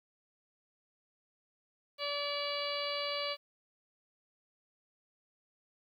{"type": "harmonic tone with a mistuned harmonic", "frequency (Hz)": 576, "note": "D5", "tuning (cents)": -34, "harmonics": [1, 2, 3, 4, 5, 6, 7, 8], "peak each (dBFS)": [-38, -41, -49, -42, -42, -45, -43, -42], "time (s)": [1.98, 3.37], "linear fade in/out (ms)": 50, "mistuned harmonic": 6, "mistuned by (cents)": -21, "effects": ["11-bit"]}